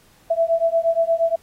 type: beating tone pair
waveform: sine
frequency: 659.3 / 667.8 Hz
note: E5 / E5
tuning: 0 / +22 cents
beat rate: 8.5 Hz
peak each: -19 dBFS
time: 0.3-1.36 s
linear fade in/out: 10 ms
effects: pink hiss -55 dBFS RMS until 1.42 s + AAC 48 kbps